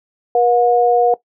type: tone pair together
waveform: sine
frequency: 480.6 / 720.1 Hz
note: B4 / F#5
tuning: -47 / -47 cents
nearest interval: perfect fifth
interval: 700 cents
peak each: -13 dBFS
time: 0.35-1.14 s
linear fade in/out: 2 ms
effects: noise-tail reverb RT60 0.1 s tail -17 dB re dry